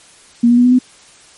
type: tone with pitch steps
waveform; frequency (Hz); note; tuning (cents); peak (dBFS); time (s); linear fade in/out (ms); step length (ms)
sine; 236.4 / 240.4 / 244.5 / 248.6 / 252.8; A#3 / B3 / B3 / B3 / B3; +24 / -46 / -17 / +12 / +41; -6; 0.43-0.79; 10; 72
effects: white hiss -44 dBFS RMS until 1.37 s + MP3 48 kbps